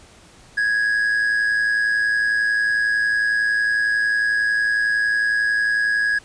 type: tone with amplitude modulation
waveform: triangle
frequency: 1661.2 Hz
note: G#6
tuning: in tune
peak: -13 dBFS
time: 0.57-6.19 s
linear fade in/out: 10 ms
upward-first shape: sine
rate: 111 Hz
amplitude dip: 45%
effects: pink hiss -48 dBFS RMS until 6.24 s + resampled to 22050 Hz